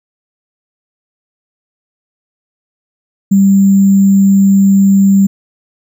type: tone with sample-and-hold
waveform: sine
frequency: 196 Hz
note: G3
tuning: in tune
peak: -4 dBFS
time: 3.31-5.27 s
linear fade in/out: 10 ms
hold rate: 7350 Hz
effects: none